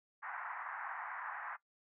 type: band-pass noise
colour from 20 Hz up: pink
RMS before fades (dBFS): -44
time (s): 0.22-1.57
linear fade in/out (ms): 20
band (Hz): 810 to 1900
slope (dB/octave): 48
effects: noise-tail reverb RT60 0.1 s tail -18 dB re dry